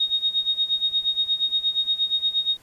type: tone with tremolo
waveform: sine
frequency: 3729 Hz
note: A#7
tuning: in tune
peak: -17 dBFS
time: 0-2.57 s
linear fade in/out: 5 ms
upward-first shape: sine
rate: 8.5 Hz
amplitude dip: 85%
effects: pink hiss -55 dBFS RMS until 2.62 s + resampled to 32000 Hz